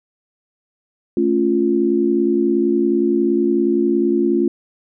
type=chord; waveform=sine; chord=A augmented; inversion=none; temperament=equal with one note detuned; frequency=220 / 277.2 / 348 Hz; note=A3 / C#4 / E#4; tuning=0 / 0 / -6 cents; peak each=-20 / -19 / -16 dBFS; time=1.17-4.48 s; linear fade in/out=2 ms; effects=none